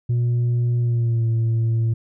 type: tone with pitch glide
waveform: sine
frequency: 120.3 to 113.94 Hz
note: B2 to A#2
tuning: -45 to -39 cents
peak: -14 dBFS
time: 0.09-1.94 s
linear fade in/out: 10 ms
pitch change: -94 cents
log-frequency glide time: 0.79-1.28 s
effects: tanh soft clip ceiling -16 dBFS